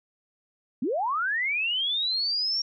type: linear sweep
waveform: sine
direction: up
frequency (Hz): 209 to 5588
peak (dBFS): -24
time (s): 0.82-2.62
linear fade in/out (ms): 5
effects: none